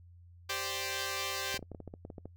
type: chord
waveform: 5% pulse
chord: G suspended fourth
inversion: none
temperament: equal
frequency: 392 / 523.3 / 587.3 Hz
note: G4 / C5 / D5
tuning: 0 / 0 / 0 cents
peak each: -27 / -26 / -29 dBFS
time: 0.49-1.58 s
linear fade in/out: 10 ms
type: clicks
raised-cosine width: 2 ms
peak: -30 dBFS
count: 12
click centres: 1.544 / 1.592 / 1.627 / 1.717 / 1.748 / 1.803 / 1.877 / 1.939 / 2.051 / 2.102 / 2.182 / 2.256 s
effects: noise-tail reverb RT60 0.1 s tail -25 dB re dry + added 87 Hz sine -53 dBFS peak until 2.36 s